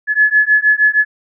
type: beating tone pair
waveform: sine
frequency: 1706 / 1712.4 Hz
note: G#6 / A6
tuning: +46 / -47 cents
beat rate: 6.4 Hz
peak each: -12 / -12 dBFS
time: 0.07-1.05 s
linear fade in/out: 50 ms
effects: none